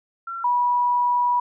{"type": "tone pair in turn", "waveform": "sine", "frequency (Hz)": [1361, 974.6], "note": ["F6", "B5"], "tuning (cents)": [-45, -23], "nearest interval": "tritone", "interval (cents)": 578, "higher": "first", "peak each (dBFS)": [-28, -17], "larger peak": "second", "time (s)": [[0.27, 0.44], [0.44, 1.4]], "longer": "second", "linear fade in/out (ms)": 5, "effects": []}